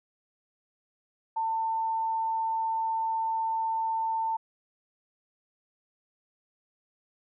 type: tone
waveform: sine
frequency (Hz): 896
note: A5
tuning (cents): +31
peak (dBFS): -26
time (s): 1.36-4.37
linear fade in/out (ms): 10
effects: none